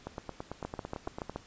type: two click trains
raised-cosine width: 1 ms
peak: -23 / -21 dBFS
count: 12 / 6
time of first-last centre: 0.07-1.296 / 0.65-1.36 s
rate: 8.97 / 7.04 Hz
effects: pink hiss -56 dBFS RMS until 1.46 s + resampled to 16000 Hz